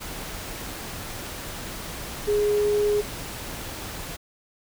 sine tone in noise, 415.3 Hz, G#4, in tune, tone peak -19 dBFS, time 2.27-3.02 s, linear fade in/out 20 ms, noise pink, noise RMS -35 dBFS, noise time 0-4.17 s, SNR +13 dB, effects none

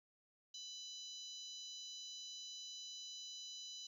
harmonic tone with a mistuned harmonic, 995 Hz, B5, 13 cents sharp, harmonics 3 / 4 / 5 / 6 / 7, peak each -54 / -51 / -60 / -55 / -61 dBFS, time 0.54-3.87 s, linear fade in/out 5 ms, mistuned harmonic 7, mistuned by -48 cents, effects 13-bit

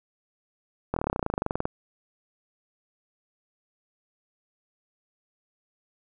slowing click train, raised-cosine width 1 ms, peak -12 dBFS, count 21, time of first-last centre 0.94-1.655 s, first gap 24 ms, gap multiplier 1.04, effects none

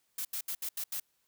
blue noise bursts at uneven times, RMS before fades -36 dBFS, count 6, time 0.18-0.25 / 0.33-0.41 / 0.48-0.55 / 0.62-0.69 / 0.77-0.84 / 0.92-1 s, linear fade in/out 5 ms, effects white hiss -75 dBFS RMS until 1.27 s

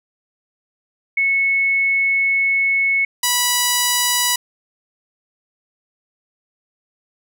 sine / 5% pulse tone pair in turn, 2200 / 980 Hz, C#7 / B5, -14 / -14 cents, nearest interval octave + major second, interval 1400 cents, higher first, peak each -14 / -3 dBFS, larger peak second, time 1.17-3.05 / 3.23-4.36 s, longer first, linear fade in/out 5 ms, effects none

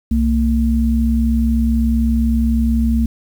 sine tone pair together, 63.9 / 228 Hz, C2 / A#3, -40 / -38 cents, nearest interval octave + minor seventh, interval 2202 cents, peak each -15 dBFS, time 0.11-3.06 s, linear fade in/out 5 ms, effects 7-bit

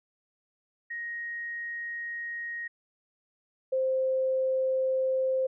sine tone pair in turn, 1876 / 523.3 Hz, A#6 / C5, +11 / 0 cents, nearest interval octave + minor seventh, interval 2211 cents, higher first, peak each -33 / -24 dBFS, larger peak second, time 0.9-2.68 / 3.72-5.47 s, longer first, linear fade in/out 10 ms, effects none

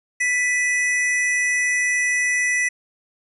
square tone pair together, 1975.5 / 2526 Hz, B6 / D#7, 0 / +26 cents, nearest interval major third, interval 426 cents, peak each -19 / -29 dBFS, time 0.2-2.69 s, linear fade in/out 10 ms, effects resampled to 24000 Hz

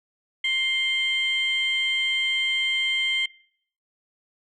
sine tone pair together, 2100 / 3146 Hz, C7 / G7, +6 / +6 cents, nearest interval perfect fifth, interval 700 cents, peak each -23 dBFS, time 0.44-3.26 s, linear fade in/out 5 ms, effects noise-tail reverb RT60 0.6 s tail -21 dB re dry + tanh soft clip ceiling -16 dBFS

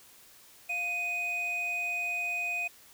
triangle tone pair together, 700 / 2495 Hz, F5 / D#7, +4 / +4 cents, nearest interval octave + minor seventh, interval 2200 cents, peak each -38 / -28 dBFS, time 0.69-2.68 s, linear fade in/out 10 ms, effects tanh soft clip ceiling -22 dBFS + white hiss -56 dBFS RMS until 2.93 s

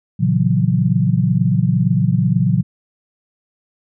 sine chord, F# dominant seventh, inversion first, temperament equal with one note detuned, 116.54 / 138.59 / 167.11 / 185 Hz, A#2 / C#3 / E3 / F#3, 0 / 0 / +24 / 0 cents, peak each -18 dBFS, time 0.19-2.63 s, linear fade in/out 20 ms, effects none

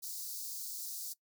white high-pass noise, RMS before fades -42 dBFS, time 0.02-1.14 s, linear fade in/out 20 ms, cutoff 4300 Hz, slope 48 dB/octave, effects noise-tail reverb RT60 0.1 s tail -20 dB re dry

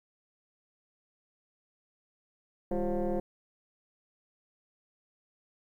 sine tone with frequency modulation, 163.5 Hz, E3, 14 cents flat, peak -26 dBFS, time 2.71-3.2 s, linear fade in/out 5 ms, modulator 183 Hz, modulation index 2.6, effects tanh soft clip ceiling -25 dBFS + 11-bit

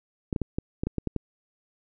clicks, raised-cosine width 3 ms, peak -14 dBFS, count 9, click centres 0.328 / 0.362 / 0.417 / 0.585 / 0.835 / 0.87 / 0.983 / 1.073 / 1.163 s, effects none

